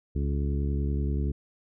harmonic tone with a mistuned harmonic, 70.5 Hz, C#2, 30 cents sharp, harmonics 1 / 2 / 3 / 4 / 5 / 6, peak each -26 / -32 / -36 / -38 / -40 / -42 dBFS, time 0.15-1.32 s, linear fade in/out 10 ms, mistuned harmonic 6, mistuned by +16 cents, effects none

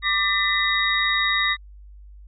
sine tone cluster, 1178 / 1799 / 1999 / 3773 Hz, D6 / A6 / B6 / A#7, +5 / +38 / +20 / +20 cents, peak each -26 / -26 / -22 / -24 dBFS, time 0.02-1.57 s, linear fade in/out 50 ms, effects added 50 Hz sine -41 dBFS peak until 2.27 s

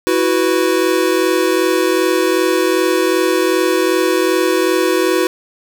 square chord, E suspended second, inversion none, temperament equal with one note detuned, 327.4 / 370 / 493.9 Hz, E4 / F#4 / B4, -12 / 0 / 0 cents, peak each -18 / -16 / -19 dBFS, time 0.07-5.27 s, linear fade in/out 0 ms, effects none

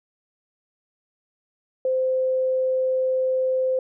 sine tone, 518 Hz, C5, 17 cents flat, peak -19 dBFS, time 1.85-3.79 s, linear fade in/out 2 ms, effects none

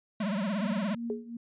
square tone with vibrato, 201.8 Hz, G#3, 49 cents flat, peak -29 dBFS, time 0.2-0.95 s, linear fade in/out 5 ms, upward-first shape triangle, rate 17 Hz, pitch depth 210 cents each way
sine tone with tremolo, 234 Hz, A#3, 7 cents sharp, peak -31 dBFS, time 0.6-1.37 s, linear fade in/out 5 ms, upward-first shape triangle, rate 2.7 Hz, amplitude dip 85%
sine tone with exponential decay, 419.7 Hz, G#4, 18 cents sharp, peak -27 dBFS, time 1.1-1.3 s, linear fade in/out 1 ms, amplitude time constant 43 ms
effects resampled to 8000 Hz

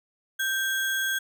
sine tone with sample-and-hold, 1571 Hz, G6, 3 cents sharp, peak -24 dBFS, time 0.39-1.19 s, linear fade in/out 10 ms, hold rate 4900 Hz, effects none

